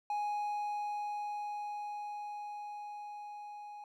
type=tone with level ramp; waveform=triangle; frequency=830.6 Hz; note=G#5; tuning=in tune; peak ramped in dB=-30 to -43 dBFS; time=0.1-3.84 s; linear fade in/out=2 ms; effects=none